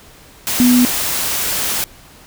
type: tone in noise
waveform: sine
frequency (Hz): 246.9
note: B3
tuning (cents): 0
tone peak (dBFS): -8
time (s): 0.6-0.85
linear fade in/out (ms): 0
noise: white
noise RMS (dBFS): -19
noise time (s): 0.47-1.84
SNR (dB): +8
effects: pink hiss -43 dBFS RMS until 2.26 s